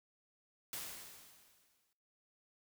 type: noise with exponential decay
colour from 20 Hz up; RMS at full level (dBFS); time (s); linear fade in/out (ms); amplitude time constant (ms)
white; -42; 0.73-1.93; 1; 260
effects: noise-tail reverb RT60 0.8 s tail -21 dB re dry